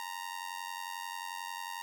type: tone with amplitude modulation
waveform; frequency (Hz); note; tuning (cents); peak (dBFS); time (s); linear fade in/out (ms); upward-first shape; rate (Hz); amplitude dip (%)
sawtooth; 930; A#5; -4; -31; 0-1.82; 0; sine; 91.2; 85
effects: none